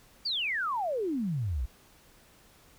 sine exponential sweep, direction down, 4831 to 54.9 Hz, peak -28 dBFS, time 0.25-1.66 s, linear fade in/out 10 ms, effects pink hiss -59 dBFS RMS until 2.78 s

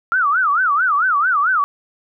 sine tone with vibrato, 1318.5 Hz, E6, in tune, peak -13 dBFS, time 0.12-1.64 s, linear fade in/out 0 ms, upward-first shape sine, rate 4.5 Hz, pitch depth 270 cents each way, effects none

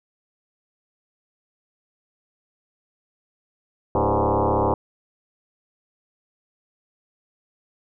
sine tone with frequency modulation, 223.8 Hz, A3, 30 cents sharp, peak -17 dBFS, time 3.95-4.74 s, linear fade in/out 2 ms, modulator 103 Hz, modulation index 7.9, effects none

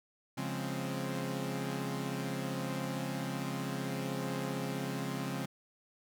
sawtooth chord, Db major seventh, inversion none, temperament equal, 138.59 / 174.61 / 207.7 / 261.6 Hz, Db3 / F3 / Ab3 / C4, 0 / 0 / 0 / 0 cents, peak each -35 / -37 / -38 / -36 dBFS, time 0.37-5.46 s, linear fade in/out 10 ms, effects none

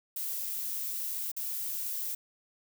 violet noise with dropouts, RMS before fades -35 dBFS, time 0.16-2.15 s, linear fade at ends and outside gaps 5 ms, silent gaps 1.317-1.365 s, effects none

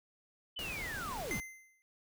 sine linear sweep, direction down, 3059 to 39.8 Hz, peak -39 dBFS, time 0.56-1.4 s, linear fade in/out 10 ms
pink noise, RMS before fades -44 dBFS, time 0.59-1.4 s, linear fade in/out 0 ms
square tone with exponential decay, 2072 Hz, C7, 17 cents flat, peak -34 dBFS, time 1.31-1.82 s, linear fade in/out 0 ms, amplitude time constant 110 ms
effects none

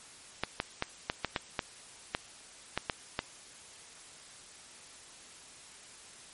clicks, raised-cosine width 0.3 ms, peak -13 dBFS, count 11, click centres 0.436 / 0.601 / 0.824 / 1.099 / 1.247 / 1.362 / 1.592 / 2.149 / 2.776 / 2.898 / 3.191 s, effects white hiss -52 dBFS RMS until 6.33 s + MP3 48 kbps

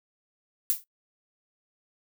violet noise with exponential decay, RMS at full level -21 dBFS, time 0.7-0.84 s, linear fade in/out 0 ms, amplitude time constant 30 ms, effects noise-tail reverb RT60 0.1 s tail -18 dB re dry

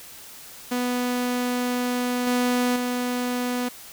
sawtooth tone with level steps, 246.9 Hz, B3, in tune, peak -19 / -16 / -20 dBFS, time 0.71-3.69 s, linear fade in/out 10 ms, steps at 2.27 / 2.76 s, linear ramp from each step 2 ms, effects white hiss -43 dBFS RMS until 3.92 s

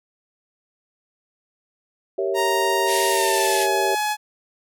sine chord, G diminished seventh, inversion none, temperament equal with one note detuned, 389.7 / 466.2 / 554.4 / 659.3 Hz, G4 / Bb4 / Db5 / Fb5, -10 / 0 / 0 / 0 cents, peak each -23 / -29 / -27 / -28 dBFS, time 2.18-3.95 s, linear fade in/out 5 ms
sawtooth tone with pitch glide, 932.3 to 845.1 Hz, A#5 to G#5, 0 to +30 cents, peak -17 dBFS, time 2.34-4.17 s, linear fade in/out 50 ms, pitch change -170 cents, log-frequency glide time 3.08-3.66 s
white band-pass noise, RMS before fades -28 dBFS, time 2.86-3.68 s, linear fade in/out 50 ms, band 1700 to 12000 Hz, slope 96 dB/octave
effects none

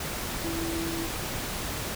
sine tone in noise, 331.2 Hz, E4, 8 cents sharp, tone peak -31 dBFS, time 0.44-1.07 s, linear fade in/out 5 ms, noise pink, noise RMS -33 dBFS, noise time 0-1.95 s, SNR -1 dB, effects none

